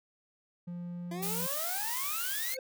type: tone with pitch glide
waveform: triangle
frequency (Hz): 174.7 to 176.02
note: F3 to F3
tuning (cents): +1 to +14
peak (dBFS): -35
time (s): 0.67-1.47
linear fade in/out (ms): 10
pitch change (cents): +13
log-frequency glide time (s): 0.92-1.33
type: exponential sweep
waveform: 25% pulse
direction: up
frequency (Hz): 333.1 to 2217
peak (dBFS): -35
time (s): 1.11-2.57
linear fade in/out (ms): 5
type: noise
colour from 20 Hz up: blue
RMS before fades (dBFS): -35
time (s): 1.22-2.55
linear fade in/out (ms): 10
type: tone with exponential growth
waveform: triangle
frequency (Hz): 520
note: C5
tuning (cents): -11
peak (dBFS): -31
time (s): 2.49-2.59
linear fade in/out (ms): 2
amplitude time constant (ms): 21
effects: none